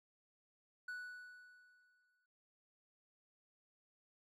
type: tone with exponential decay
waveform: triangle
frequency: 1479 Hz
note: F#6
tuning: 1 cent flat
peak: -40 dBFS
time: 0.88-2.26 s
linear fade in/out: 5 ms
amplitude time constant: 300 ms
effects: none